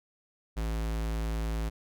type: tone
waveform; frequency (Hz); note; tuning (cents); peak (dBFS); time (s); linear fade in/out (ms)
square; 55; A1; 0; -30; 0.56-1.7; 20
effects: none

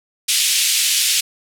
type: band-pass noise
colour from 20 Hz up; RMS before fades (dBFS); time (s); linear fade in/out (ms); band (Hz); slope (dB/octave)
pink; -17; 0.28-1.21; 10; 2700 to 12000; 24
effects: none

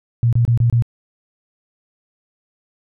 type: tone bursts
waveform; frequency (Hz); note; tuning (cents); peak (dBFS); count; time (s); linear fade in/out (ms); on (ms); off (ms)
sine; 118.1; A#2; +23; -11; 5; 0.23-0.823; 0; 97; 27
effects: none

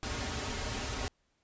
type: noise with comb filter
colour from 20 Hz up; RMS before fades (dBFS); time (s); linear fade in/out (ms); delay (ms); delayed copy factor
pink; -36; 0.03-1.08; 0; 5.9; -0.85
effects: pink hiss -75 dBFS RMS until 1.43 s + resampled to 16000 Hz

